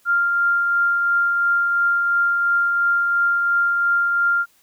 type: tone with tremolo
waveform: sine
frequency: 1395 Hz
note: F6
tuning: 2 cents flat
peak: -14 dBFS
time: 0.05-4.46 s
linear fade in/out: 50 ms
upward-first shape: triangle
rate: 2.9 Hz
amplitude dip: 30%
effects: white hiss -58 dBFS RMS until 4.62 s